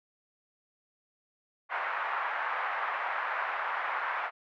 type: band-pass noise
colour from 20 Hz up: pink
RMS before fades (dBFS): -33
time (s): 1.69-4.31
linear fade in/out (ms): 50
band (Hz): 810 to 1900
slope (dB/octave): 24
effects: none